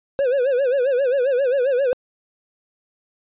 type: tone with vibrato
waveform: triangle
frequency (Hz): 523.3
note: C5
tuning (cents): 0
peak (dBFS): -14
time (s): 0.19-1.93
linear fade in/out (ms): 0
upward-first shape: sine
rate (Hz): 7.5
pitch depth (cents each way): 140
effects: resampled to 8000 Hz